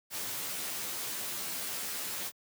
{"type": "noise with comb filter", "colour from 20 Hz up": "white", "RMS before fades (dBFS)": -37, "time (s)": [0.1, 2.32], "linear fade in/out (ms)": 50, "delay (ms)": 13, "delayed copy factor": -0.95, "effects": ["high-pass 100 Hz 12 dB/octave"]}